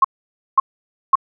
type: tone bursts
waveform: sine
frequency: 1076 Hz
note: C6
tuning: 48 cents sharp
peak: -7 dBFS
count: 3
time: 0.02-1.155 s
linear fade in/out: 5 ms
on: 25 ms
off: 530 ms
effects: none